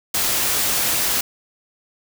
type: noise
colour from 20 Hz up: white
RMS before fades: -20 dBFS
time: 0.14-1.21 s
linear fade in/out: 5 ms
effects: none